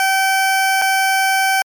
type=tone with dropouts; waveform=20% pulse; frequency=770 Hz; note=G5; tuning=31 cents flat; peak=-8 dBFS; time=0-1.62 s; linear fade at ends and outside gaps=1 ms; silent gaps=0.816-0.82 s; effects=MP3 96 kbps